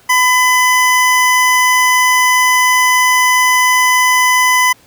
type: tone pair together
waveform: square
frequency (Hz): 1005 / 2012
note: B5 / B6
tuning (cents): +30 / +32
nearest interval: octave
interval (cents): 1202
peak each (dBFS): -12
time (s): 0.09-4.73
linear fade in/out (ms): 10
effects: pink hiss -47 dBFS RMS until 4.86 s + high-pass 80 Hz 12 dB/octave